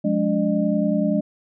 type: tone cluster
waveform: sine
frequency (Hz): 179.7 / 210.2 / 288.5 / 607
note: F3 / G#3 / D4 / D#5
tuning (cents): +50 / +21 / -31 / -43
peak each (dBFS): -24 / -21 / -24 / -25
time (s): 0.04-1.21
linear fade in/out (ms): 10
effects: none